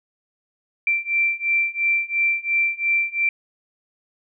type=beating tone pair; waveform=sine; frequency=2349 / 2351.9 Hz; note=D7 / D7; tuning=0 / +2 cents; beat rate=2.9 Hz; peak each=-22 / -21 dBFS; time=0.87-3.29 s; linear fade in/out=2 ms; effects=none